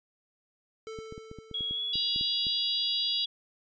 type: tone with exponential decay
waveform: square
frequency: 442.1 Hz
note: A4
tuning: 8 cents sharp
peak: -38 dBFS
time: 0.87-2.67 s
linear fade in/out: 0 ms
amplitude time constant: 390 ms
type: clicks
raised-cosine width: 3 ms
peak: -30 dBFS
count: 12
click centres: 0.988 / 1.124 / 1.179 / 1.314 / 1.387 / 1.513 / 1.608 / 1.71 / 1.956 / 2.161 / 2.211 / 2.468 s
type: tone with pitch glide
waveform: sine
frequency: 3322 to 3376 Hz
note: G#7 to G#7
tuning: 0 to +28 cents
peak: -30 dBFS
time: 1.54-3.26 s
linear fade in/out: 5 ms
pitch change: +28 cents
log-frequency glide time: 1.72-1.81 s
type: harmonic tone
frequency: 956 Hz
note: A#5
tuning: 43 cents sharp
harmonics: 3 / 4 / 5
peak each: -37 / -32 / -33 dBFS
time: 1.93-3.25 s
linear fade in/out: 5 ms
effects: resampled to 16000 Hz